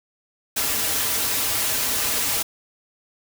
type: noise with comb filter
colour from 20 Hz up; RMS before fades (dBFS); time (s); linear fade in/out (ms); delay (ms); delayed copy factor
white; -23; 0.56-2.43; 10; 5.5; -0.65
effects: none